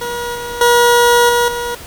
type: tone with level steps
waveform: 20% pulse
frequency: 479.3 Hz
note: A#4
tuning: 48 cents sharp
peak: -15 / -18 / -3 / -6 / -14 dBFS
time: 0.01-1.75 s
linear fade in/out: 5 ms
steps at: 0.35 / 0.61 / 1.29 / 1.48 s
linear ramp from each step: 2 ms
effects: pink hiss -33 dBFS RMS until 1.86 s